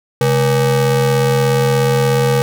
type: ring-modulated tone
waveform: square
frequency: 172.7 Hz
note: F3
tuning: 19 cents flat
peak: -9 dBFS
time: 0.21-2.42 s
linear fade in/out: 0 ms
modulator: 307 Hz
effects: none